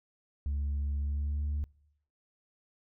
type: tone with pitch glide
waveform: sine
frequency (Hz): 71.3 to 73.39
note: C#2 to D2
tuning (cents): +49 to -1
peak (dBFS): -27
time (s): 0.46-1.64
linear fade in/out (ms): 0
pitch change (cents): +50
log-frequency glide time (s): 0.99-1.43
effects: noise-tail reverb RT60 0.8 s tail -26 dB re dry + tanh soft clip ceiling -28 dBFS